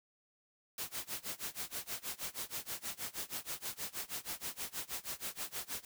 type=noise with tremolo; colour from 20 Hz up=white; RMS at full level=-39 dBFS; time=0.78-5.85 s; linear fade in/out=2 ms; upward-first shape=sine; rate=6.3 Hz; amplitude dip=95%; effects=none